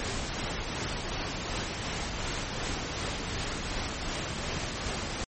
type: noise with tremolo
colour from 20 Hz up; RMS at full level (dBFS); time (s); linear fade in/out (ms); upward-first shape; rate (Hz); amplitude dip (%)
pink; -32; 0-5.24; 0; triangle; 2.7; 30
effects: MP3 32 kbps